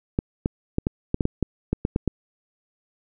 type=clicks; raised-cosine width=3 ms; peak=-8 dBFS; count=12; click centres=0.189 / 0.459 / 0.784 / 0.869 / 1.144 / 1.208 / 1.254 / 1.427 / 1.73 / 1.851 / 1.961 / 2.077 s; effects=none